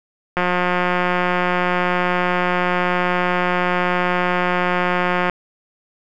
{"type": "click train", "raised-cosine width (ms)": 0.5, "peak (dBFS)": -4, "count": 883, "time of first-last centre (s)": [0.37, 5.297], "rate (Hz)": 179, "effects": []}